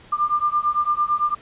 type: beating tone pair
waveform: sine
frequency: 1192 / 1200.9 Hz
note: D6 / D6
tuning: +25 / +38 cents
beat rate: 8.9 Hz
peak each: -21 dBFS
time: 0.12-1.35 s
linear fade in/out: 10 ms
effects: pink hiss -48 dBFS RMS until 1.41 s + resampled to 8000 Hz